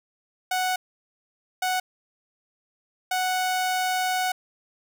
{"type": "tone bursts at uneven times", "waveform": "sawtooth", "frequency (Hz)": 740, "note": "F#5", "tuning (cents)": 0, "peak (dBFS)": -19, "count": 3, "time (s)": [[0.51, 0.76], [1.62, 1.8], [3.11, 4.32]], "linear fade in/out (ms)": 5, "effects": []}